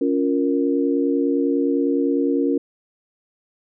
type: chord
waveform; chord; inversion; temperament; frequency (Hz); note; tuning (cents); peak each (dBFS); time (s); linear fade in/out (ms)
sine; Bb minor; first; just; 279.7 / 349.6 / 466.2; Db4 / F4 / Bb4; +16 / +2 / 0; -19 / -23 / -23; 0.01-2.58; 5
effects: none